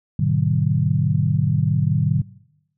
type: chord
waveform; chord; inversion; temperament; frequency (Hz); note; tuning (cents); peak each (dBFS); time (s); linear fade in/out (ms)
sine; G# half-diminished seventh; none; just; 103.83 / 124.59 / 149.51 / 186.89; G#2 / B2 / D3 / F#3; 0 / +16 / +31 / +18; -23 / -22 / -19 / -24; 0.19-2.22; 5
effects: noise-tail reverb RT60 0.9 s tail -23 dB re dry